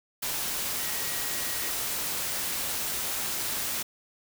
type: tone in noise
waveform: sine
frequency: 1900 Hz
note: A#6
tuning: 33 cents sharp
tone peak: -42 dBFS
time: 0.79-1.71 s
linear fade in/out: 10 ms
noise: white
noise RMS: -31 dBFS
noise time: 0.22-3.83 s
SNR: -14 dB
effects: none